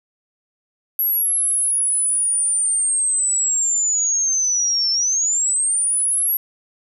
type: linear two-way sweep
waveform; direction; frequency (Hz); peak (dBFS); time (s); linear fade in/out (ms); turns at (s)
sine; down then up; 11650 to 5330 to 11650; -16; 0.99-6.37; 2; 4.91
effects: none